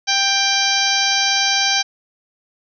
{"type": "harmonic tone with a mistuned harmonic", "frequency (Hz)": 789, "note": "G5", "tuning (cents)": 11, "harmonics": [1, 2, 3, 4, 5, 6, 7, 8], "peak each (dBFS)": [-23, -23, -23, -23, -23, -23, -23, -23], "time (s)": [0.07, 1.83], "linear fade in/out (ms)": 20, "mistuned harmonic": 8, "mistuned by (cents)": -63, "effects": []}